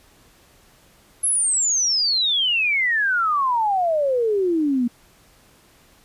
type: exponential sweep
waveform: sine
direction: down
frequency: 11170 to 233.1 Hz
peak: -17 dBFS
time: 1.23-4.88 s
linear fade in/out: 10 ms
effects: pink hiss -54 dBFS RMS until 6.04 s + resampled to 32000 Hz